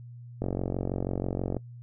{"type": "click train", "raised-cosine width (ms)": 2, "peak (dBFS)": -16, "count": 54, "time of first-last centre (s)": [0.42, 1.567], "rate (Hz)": 46.2, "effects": ["noise-tail reverb RT60 0.1 s tail -22 dB re dry", "added 120 Hz sine -42 dBFS peak until 1.82 s"]}